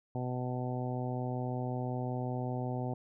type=harmonic tone; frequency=125.4 Hz; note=B2; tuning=27 cents sharp; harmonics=1 / 2 / 3 / 4 / 5 / 6 / 7; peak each=-35 / -39 / -43 / -44 / -44 / -43 / -47 dBFS; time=0.15-2.94 s; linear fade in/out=2 ms; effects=none